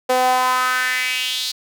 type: tone with high-pass filter sweep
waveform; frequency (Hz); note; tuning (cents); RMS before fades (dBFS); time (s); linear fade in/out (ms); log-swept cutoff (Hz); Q
sawtooth; 254; B3; +49; -19; 0.09-1.52; 10; 570 to 4300; 4
effects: none